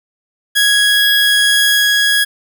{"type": "tone pair together", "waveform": "45% pulse", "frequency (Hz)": [1661.2, 3322], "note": ["G#6", "G#7"], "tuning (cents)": [0, 0], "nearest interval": "octave", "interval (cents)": 1200, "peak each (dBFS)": [-12, -13], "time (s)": [0.55, 2.25], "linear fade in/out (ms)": 20, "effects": []}